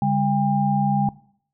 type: tone cluster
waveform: sine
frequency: 141.8 / 202.5 / 802 Hz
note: C#3 / G#3 / G5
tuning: +40 / -43 / +39 cents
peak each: -22 dBFS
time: 0.02-1.09 s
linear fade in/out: 2 ms
effects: noise-tail reverb RT60 0.6 s tail -20 dB re dry